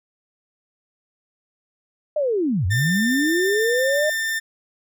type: linear two-way sweep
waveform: sine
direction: down then up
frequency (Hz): 622.3 to 83.4 to 622.3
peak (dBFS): -18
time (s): 2.16-4.1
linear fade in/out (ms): 5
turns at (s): 2.66
type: tone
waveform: 40% pulse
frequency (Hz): 1794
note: A6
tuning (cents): +33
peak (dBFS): -21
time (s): 2.7-4.4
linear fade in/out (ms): 20
effects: none